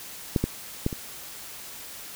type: clicks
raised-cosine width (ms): 3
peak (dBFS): -8 / -10 / -10 / -19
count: 4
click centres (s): 0.362 / 0.44 / 0.864 / 0.928
effects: white hiss -41 dBFS RMS until 2.15 s